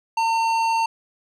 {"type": "tone with tanh clipping", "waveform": "sine", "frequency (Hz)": 907, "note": "A#5", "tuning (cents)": -48, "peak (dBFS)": -20, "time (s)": [0.17, 0.86], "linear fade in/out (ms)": 5, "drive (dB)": 14, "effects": []}